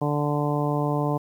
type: harmonic tone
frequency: 146.83 Hz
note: D3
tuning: in tune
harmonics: 1 / 2 / 3 / 4 / 5 / 6 / 7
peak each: -25 / -28 / -30 / -31 / -32 / -33 / -33 dBFS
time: 0.01-1.18 s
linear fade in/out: 10 ms
effects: 9-bit